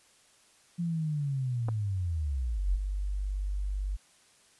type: linear sweep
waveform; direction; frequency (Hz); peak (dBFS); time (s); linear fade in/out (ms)
sine; down; 174.61 to 38.74; -28; 0.78-2.78; 20
type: clicks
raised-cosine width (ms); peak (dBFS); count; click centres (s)
1; -24; 2; 1.685 / 1.689
type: tone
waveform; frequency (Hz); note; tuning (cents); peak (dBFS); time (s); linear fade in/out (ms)
sine; 49; G1; 0; -29; 2.58-3.97; 20
effects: white hiss -62 dBFS RMS until 4.59 s + resampled to 24000 Hz